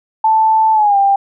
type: tone with pitch glide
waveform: sine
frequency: 880 to 793.1 Hz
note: A5 to G5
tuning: 0 to +20 cents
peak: -8 dBFS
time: 0.24-1.16 s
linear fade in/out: 5 ms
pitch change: -180 cents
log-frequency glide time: 0.73-0.97 s
effects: none